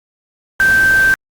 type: tone in noise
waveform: sine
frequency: 1560 Hz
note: G6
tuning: 9 cents flat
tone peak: -8 dBFS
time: 0.6-1.14 s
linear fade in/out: 0 ms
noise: pink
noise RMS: -25 dBFS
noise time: 0.6-1.14 s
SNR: +14 dB
effects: Opus 48 kbps